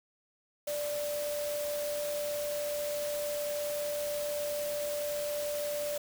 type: tone in noise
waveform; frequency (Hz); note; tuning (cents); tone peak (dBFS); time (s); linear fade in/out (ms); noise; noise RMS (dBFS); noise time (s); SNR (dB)
sine; 587.3; D5; 0; -32; 0.67-5.98; 5; white; -41; 0.67-5.98; +6
effects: none